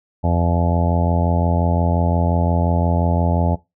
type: harmonic tone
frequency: 85.7 Hz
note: F2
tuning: 32 cents flat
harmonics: 1 / 2 / 3 / 4 / 5 / 6 / 7 / 8 / 9 / 10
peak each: -17 / -21 / -26 / -33 / -32 / -31 / -27 / -28 / -33 / -27 dBFS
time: 0.23-3.56 s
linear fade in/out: 20 ms
effects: noise-tail reverb RT60 0.2 s tail -18 dB re dry